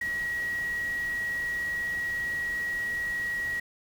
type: tone in noise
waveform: sine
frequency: 1909 Hz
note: A#6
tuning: 41 cents sharp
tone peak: -28 dBFS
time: 0.01-3.6 s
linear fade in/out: 5 ms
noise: pink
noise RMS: -45 dBFS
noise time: 0.01-3.6 s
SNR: +14 dB
effects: none